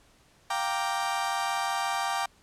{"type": "chord", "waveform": "35% pulse", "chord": "G minor seventh", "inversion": "third", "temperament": "equal", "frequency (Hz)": [698.5, 784, 932.3, 1174.7], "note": ["F5", "G5", "Bb5", "D6"], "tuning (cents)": [0, 0, 0, 0], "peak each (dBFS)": [-34, -29, -32, -31], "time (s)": [0.5, 2.26], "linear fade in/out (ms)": 5, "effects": ["pink hiss -61 dBFS RMS until 2.42 s", "low-pass 10000 Hz 12 dB/octave"]}